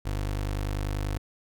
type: tone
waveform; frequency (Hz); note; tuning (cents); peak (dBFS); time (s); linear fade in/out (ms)
25% pulse; 50.2; G1; +42; -24; 0.05-1.18; 10
effects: none